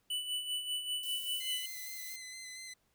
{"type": "tone with tremolo", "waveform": "square", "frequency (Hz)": 2976, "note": "F#7", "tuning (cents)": 9, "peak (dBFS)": -33, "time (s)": [0.1, 1.66], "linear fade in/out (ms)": 5, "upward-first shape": "sine", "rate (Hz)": 5.1, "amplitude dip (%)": 60}
{"type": "noise", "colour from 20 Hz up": "violet", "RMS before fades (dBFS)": -46, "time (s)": [1.03, 2.16], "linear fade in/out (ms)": 2}
{"type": "tone with vibrato", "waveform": "15% pulse", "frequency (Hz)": 2042, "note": "C7", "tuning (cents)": -43, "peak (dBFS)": -38, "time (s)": [1.4, 2.74], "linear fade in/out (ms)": 10, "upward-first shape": "square", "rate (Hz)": 4.3, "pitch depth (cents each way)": 19}
{"effects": ["pink hiss -75 dBFS RMS until 2.94 s"]}